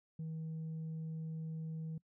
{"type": "tone", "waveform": "sine", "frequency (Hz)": 159.9, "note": "D#3", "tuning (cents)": 48, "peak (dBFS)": -37, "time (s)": [0.19, 1.98], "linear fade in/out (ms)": 5, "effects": ["noise-tail reverb RT60 0.1 s tail -24 dB re dry", "tanh soft clip ceiling -38 dBFS"]}